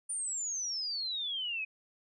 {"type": "exponential sweep", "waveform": "sine", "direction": "down", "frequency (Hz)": [9397, 2499], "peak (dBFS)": -33, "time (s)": [0.09, 1.65], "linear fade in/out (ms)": 10, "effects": []}